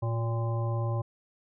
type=harmonic tone with a mistuned harmonic; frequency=114.6 Hz; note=A#2; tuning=29 cents flat; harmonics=1 / 3 / 5 / 7 / 9; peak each=-27 / -40 / -38 / -42 / -41 dBFS; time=0.02-1.02 s; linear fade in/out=10 ms; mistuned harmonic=3; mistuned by=+58 cents; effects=none